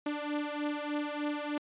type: beating tone pair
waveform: sawtooth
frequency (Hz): 293.7 / 297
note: D4 / D4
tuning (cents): 0 / +20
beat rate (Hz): 3.3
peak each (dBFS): -31 / -32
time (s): 0.06-1.58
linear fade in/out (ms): 5
effects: resampled to 8000 Hz